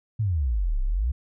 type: exponential two-way sweep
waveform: sine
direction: down then up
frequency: 116.54 to 30.75 to 69.8 Hz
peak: -21 dBFS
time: 0.19-1.12 s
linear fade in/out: 10 ms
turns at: 0.82 s
effects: none

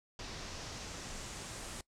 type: noise with low-pass filter sweep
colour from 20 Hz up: pink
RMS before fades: -45 dBFS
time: 0.19-1.81 s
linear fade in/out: 2 ms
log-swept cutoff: 5300 to 8800 Hz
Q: 1.8
effects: noise-tail reverb RT60 0.1 s tail -21 dB re dry

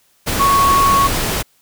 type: tone in noise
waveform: sine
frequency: 1108.7 Hz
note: C#6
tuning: in tune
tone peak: -10 dBFS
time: 0.39-1.08 s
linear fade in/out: 20 ms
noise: pink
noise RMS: -19 dBFS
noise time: 0.26-1.43 s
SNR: +6 dB
effects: white hiss -57 dBFS RMS until 1.61 s

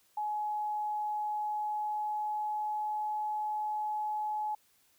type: tone with pitch glide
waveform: sine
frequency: 844 to 849.4 Hz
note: G#5 to G#5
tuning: +28 to +39 cents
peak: -31 dBFS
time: 0.17-4.55 s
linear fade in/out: 5 ms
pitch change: +11 cents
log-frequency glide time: 1.26-3.14 s
effects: white hiss -68 dBFS RMS until 4.98 s

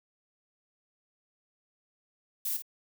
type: noise with echo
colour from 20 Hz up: violet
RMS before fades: -32 dBFS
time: 2.45-2.57 s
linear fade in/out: 5 ms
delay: 52 ms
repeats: 1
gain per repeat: -9 dB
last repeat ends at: 2.622 s
effects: none

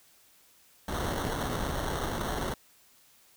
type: noise with sample-and-hold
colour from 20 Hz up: pink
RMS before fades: -32 dBFS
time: 0.88-2.54 s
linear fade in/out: 2 ms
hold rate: 2450 Hz
effects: white hiss -61 dBFS RMS until 3.36 s

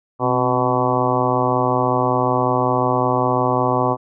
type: harmonic tone with a mistuned harmonic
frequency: 125.4 Hz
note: B2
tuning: 27 cents sharp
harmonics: 1 / 2 / 3 / 4 / 5 / 6 / 7 / 8 / 9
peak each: -24 / -24 / -24 / -24 / -24 / -24 / -24 / -24 / -24 dBFS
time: 0.19-3.97 s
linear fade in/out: 50 ms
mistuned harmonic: 2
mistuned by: +60 cents
effects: none

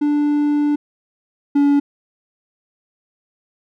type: tone pair in turn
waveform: triangle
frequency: 293.7 / 285.2 Hz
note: D4 / C#4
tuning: 0 / +49 cents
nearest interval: minor second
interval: 51 cents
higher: first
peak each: -12 / -9 dBFS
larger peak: second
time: 0.01-0.76 / 1.55-1.8 s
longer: first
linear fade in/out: 10 ms
effects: none

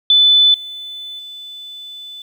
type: tone with level steps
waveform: sine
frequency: 3500 Hz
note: A7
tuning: 10 cents flat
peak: -7 / -27 / -30 dBFS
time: 0.1-2.22 s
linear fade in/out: 2 ms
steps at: 0.54 / 1.19 s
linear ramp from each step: 2 ms
effects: 8-bit

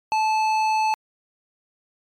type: tone with tanh clipping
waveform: triangle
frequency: 871 Hz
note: A5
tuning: 18 cents flat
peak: -20 dBFS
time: 0.12-0.94 s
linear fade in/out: 0 ms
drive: 17 dB
effects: MP3 96 kbps

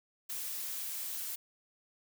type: noise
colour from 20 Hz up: blue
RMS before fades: -39 dBFS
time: 0.29-1.36 s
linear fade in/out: 10 ms
effects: none

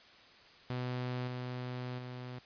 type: tone with level steps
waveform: sawtooth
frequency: 125.1 Hz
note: B2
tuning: 23 cents sharp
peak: -31 / -34 / -38 dBFS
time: 0.7-2.39 s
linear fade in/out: 2 ms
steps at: 1.27 / 1.98 s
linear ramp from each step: 10 ms
effects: white hiss -58 dBFS RMS until 2.45 s + resampled to 11025 Hz

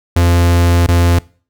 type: tone with dropouts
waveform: 45% pulse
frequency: 86.4 Hz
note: F2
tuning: 18 cents flat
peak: -8 dBFS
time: 0.16-1.19 s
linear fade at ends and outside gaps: 5 ms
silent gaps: 0.866-0.885 s
effects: noise-tail reverb RT60 0.4 s tail -22 dB re dry

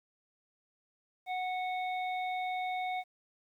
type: harmonic tone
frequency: 737 Hz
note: F#5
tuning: 7 cents flat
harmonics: 1 / 3 / 5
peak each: -33 / -40 / -48 dBFS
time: 1.26-3.04 s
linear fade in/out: 50 ms
effects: 11-bit

